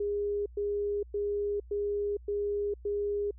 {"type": "tone bursts", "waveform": "sine", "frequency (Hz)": 409, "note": "G#4", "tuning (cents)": -26, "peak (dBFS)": -28, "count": 6, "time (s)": [0, 3.31], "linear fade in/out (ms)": 5, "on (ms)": 460, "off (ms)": 110, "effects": ["added 60 Hz sine -47 dBFS peak until 3.38 s"]}